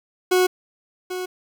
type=tone with echo; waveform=40% pulse; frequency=366.5 Hz; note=F#4; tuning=16 cents flat; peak=-14 dBFS; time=0.31-0.47 s; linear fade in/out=10 ms; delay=790 ms; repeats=1; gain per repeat=-11 dB; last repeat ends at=1.26 s; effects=8-bit